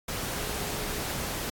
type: tone in noise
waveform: sine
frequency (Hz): 415.3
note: G#4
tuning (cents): 0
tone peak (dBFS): -41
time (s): 0.36-0.99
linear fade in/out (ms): 5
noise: pink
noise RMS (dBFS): -33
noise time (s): 0.08-1.5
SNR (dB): -11
effects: AAC 64 kbps